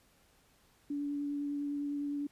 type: tone with vibrato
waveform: sine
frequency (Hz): 287.5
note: D4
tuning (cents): -37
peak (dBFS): -33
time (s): 0.9-2.27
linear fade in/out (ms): 5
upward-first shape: sine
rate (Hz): 9.9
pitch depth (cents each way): 10
effects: pink hiss -67 dBFS RMS until 2.31 s + resampled to 32000 Hz

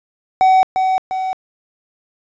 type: tone with echo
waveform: triangle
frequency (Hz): 754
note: F#5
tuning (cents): +32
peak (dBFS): -6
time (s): 0.41-0.63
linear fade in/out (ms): 0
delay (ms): 350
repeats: 2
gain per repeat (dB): -5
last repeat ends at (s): 1.33
effects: resampled to 16000 Hz + 8-bit

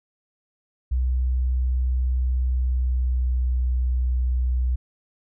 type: tone with pitch glide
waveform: sine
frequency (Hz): 63.1 to 62.38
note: B1 to B1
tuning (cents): +38 to +18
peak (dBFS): -19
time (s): 0.91-4.76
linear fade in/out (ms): 10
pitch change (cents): -20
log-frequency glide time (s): 2.52-3.44
effects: none

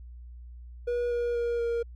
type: tone with pitch steps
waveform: triangle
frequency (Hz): 482.5 / 477.8 / 473.1 / 468.5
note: B4 / A#4 / A#4 / A#4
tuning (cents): -40 / +43 / +26 / +9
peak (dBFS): -24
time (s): 0.87-1.83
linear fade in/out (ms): 10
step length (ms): 240
effects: added 60 Hz sine -42 dBFS peak until 1.95 s

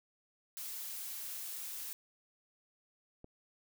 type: noise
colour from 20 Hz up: blue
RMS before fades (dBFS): -43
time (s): 0.57-1.93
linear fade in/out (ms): 0
type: click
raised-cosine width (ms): 2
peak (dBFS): -37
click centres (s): 3.244
effects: none

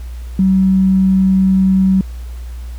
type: tone with tanh clipping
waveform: triangle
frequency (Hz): 189.9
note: F#3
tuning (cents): +45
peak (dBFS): -8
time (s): 0.39-2.01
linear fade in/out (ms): 2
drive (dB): 3
effects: added 60 Hz sine -24 dBFS peak until 2.78 s + pink hiss -45 dBFS RMS until 2.78 s

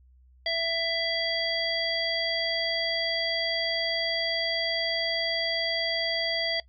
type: harmonic tone with a mistuned harmonic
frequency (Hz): 664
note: E5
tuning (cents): +12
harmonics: 1 / 3 / 5 / 7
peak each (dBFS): -31 / -31 / -31 / -31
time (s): 0.46-6.6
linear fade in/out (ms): 2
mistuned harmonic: 7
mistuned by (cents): +16
effects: noise-tail reverb RT60 0.1 s tail -20 dB re dry + added 63 Hz sine -54 dBFS peak until 6.68 s

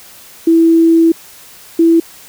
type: tone pair in turn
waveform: sine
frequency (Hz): 329.6 / 331.5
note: E4 / E4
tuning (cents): 0 / +10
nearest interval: unison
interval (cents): 10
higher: second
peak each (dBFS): -5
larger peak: neither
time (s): 0.47-1.12 / 1.79-2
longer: first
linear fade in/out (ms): 5
effects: white hiss -38 dBFS RMS until 2.28 s

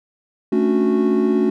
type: chord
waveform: triangle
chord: D major seventh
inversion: second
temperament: equal with one note detuned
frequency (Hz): 220 / 277.2 / 293.7 / 367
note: A3 / C#4 / D4 / F#4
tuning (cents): 0 / 0 / 0 / -14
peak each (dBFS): -17 / -19 / -22 / -16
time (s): 0.52-1.5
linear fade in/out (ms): 5
effects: none

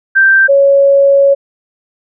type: tone pair in turn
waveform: sine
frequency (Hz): 1568 / 555.7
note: G6 / C#5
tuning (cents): 0 / +4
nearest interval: octave + tritone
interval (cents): 1796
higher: first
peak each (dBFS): -4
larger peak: neither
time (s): 0.15-0.48 / 0.48-1.35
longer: second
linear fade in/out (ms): 20
effects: none

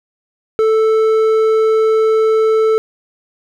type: tone with hard clipping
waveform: sine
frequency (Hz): 440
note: A4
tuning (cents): 0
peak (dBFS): -11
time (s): 0.59-2.78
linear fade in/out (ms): 0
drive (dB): 6
effects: none

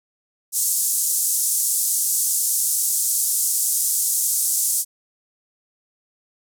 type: band-pass noise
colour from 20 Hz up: white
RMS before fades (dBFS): -21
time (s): 0.52-4.85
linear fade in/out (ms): 50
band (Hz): 6600 to 12000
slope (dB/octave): 24
effects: none

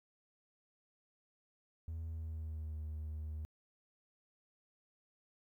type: tone with pitch glide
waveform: triangle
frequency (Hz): 81.4 to 77.14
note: E2 to D#2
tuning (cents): -21 to -14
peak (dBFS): -37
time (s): 1.88-3.45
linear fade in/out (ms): 0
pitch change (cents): -93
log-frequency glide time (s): 2.04-2.79
effects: tanh soft clip ceiling -34 dBFS + 13-bit

